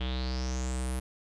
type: tone with low-pass filter sweep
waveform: square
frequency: 63.7 Hz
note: C2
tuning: 46 cents flat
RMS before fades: -32 dBFS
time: 0-1 s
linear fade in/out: 10 ms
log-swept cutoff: 3200 to 11000 Hz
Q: 7
effects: none